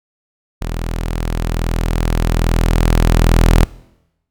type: tone with level ramp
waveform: sawtooth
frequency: 41.2 Hz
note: E1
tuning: in tune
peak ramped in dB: -16 to -3 dBFS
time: 0.61-3.65 s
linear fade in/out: 10 ms
effects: noise-tail reverb RT60 0.9 s tail -22 dB re dry